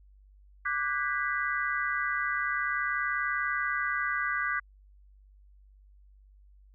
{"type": "chord", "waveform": "sine", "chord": "G# half-diminished seventh", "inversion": "second", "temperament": "equal with one note detuned", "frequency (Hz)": [1174.7, 1480, 1620.5, 1975.5], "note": ["D6", "F#6", "G#6", "B6"], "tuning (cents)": [0, 0, -43, 0], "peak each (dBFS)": -33, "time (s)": [0.65, 4.6], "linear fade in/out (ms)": 10, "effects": ["added 49 Hz sine -54 dBFS peak until 6.74 s"]}